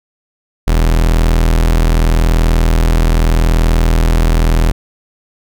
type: tone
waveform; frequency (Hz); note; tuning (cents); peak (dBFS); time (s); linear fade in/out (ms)
40% pulse; 40.82; E1; -16; -7; 0.67-4.72; 10
effects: none